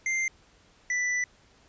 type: tone pair in turn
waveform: square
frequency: 2093 / 1979.8 Hz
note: C7 / B6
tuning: 0 / +4 cents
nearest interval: minor second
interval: 96 cents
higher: first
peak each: -26 / -26 dBFS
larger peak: neither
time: 0.06-0.28 / 0.9-1.24 s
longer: second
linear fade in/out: 2 ms
effects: pink hiss -60 dBFS RMS until 1.68 s + resampled to 16000 Hz

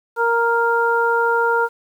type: harmonic tone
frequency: 466.2 Hz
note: A#4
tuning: in tune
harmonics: 1 / 2 / 3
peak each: -19 / -19 / -19 dBFS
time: 0.16-1.69 s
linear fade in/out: 50 ms
effects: 8-bit

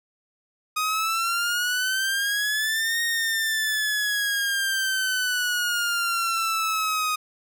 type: exponential two-way sweep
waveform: sawtooth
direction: up then down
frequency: 1244.5 to 1862 to 1244.5 Hz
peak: -19 dBFS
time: 0.76-7.16 s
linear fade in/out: 10 ms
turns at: 3.02 s
effects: none

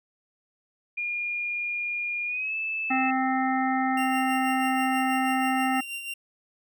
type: tone with pitch glide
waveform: sine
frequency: 2421 to 2625 Hz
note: D#7 to E7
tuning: -48 to -8 cents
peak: -27 dBFS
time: 0.97-3.11 s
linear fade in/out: 10 ms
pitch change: +140 cents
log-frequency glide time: 2.26-2.55 s
type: harmonic tone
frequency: 261.6 Hz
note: C4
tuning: in tune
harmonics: 1 / 3 / 5 / 7 / 8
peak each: -26 / -26 / -32 / -33 / -36 dBFS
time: 2.9-5.81 s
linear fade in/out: 10 ms
type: tone with tremolo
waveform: 45% pulse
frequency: 2769 Hz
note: F7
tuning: 15 cents flat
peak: -31 dBFS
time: 3.97-6.14 s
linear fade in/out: 5 ms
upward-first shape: sine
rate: 6.2 Hz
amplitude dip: 50%
effects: none

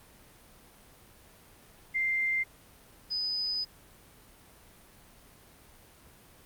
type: tone pair in turn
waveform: sine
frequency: 2093 / 4997 Hz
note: C7 / D#8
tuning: 0 / +7 cents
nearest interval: octave + minor third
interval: 1507 cents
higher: second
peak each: -26 / -29 dBFS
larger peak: first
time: 1.94-2.44 / 3.1-3.65 s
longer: second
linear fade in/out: 20 ms
effects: pink hiss -56 dBFS RMS until 6.45 s + Opus 32 kbps

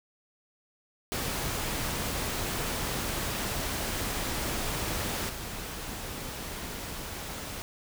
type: noise with level steps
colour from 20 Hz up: pink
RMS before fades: -32 / -38 dBFS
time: 1.12-7.62 s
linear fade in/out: 0 ms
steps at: 5.29 s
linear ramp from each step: 2 ms
effects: none

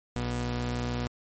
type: tone pair together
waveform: sawtooth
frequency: 60.8 / 121.6 Hz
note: B1 / B2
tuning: -26 / -26 cents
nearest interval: octave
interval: 1200 cents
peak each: -30 / -25 dBFS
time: 0.16-1.07 s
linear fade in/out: 0 ms
effects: MP3 32 kbps

